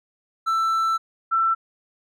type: tone pair in turn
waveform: triangle / sine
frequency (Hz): 1330 / 1337.7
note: E6 / E6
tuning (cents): +15 / +25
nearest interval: unison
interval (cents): 10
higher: second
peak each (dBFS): -17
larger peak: neither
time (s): 0.46-0.98 / 1.31-1.55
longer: first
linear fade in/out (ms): 20
effects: none